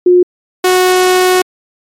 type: tone pair in turn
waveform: sine / sawtooth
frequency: 358.6 / 367.4 Hz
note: F4 / F#4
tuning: +46 / -12 cents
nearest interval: unison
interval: 42 cents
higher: second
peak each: -3 dBFS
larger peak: neither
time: 0.06-0.23 / 0.64-1.42 s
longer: second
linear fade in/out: 5 ms
effects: MP3 64 kbps